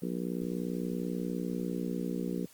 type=harmonic tone; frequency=60.2 Hz; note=B1; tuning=44 cents flat; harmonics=3 / 4 / 5 / 6 / 7 / 8; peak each=-35 / -37 / -39 / -41 / -42 / -43 dBFS; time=0.02-2.46 s; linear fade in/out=5 ms; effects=white hiss -58 dBFS RMS until 2.53 s + Opus 24 kbps